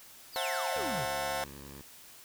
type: exponential sweep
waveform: square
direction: down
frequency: 5274 to 102.5 Hz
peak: -38 dBFS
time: 0.32-1.07 s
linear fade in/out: 50 ms
type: chord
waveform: sawtooth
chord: F# half-diminished seventh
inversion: second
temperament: just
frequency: 532.8 / 666 / 740 / 888 Hz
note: C5 / E5 / F#5 / A5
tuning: +31 / +18 / 0 / +16 cents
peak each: -33 / -34 / -33 / -35 dBFS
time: 0.36-1.44 s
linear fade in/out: 0 ms
type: tone with pitch glide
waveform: 10% pulse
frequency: 70.4 to 69.75 Hz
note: C#2 to C#2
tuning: +27 to +11 cents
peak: -38 dBFS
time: 0.75-1.82 s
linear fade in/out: 5 ms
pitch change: -16 cents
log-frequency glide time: 1.05-1.13 s
effects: white hiss -53 dBFS RMS until 2.24 s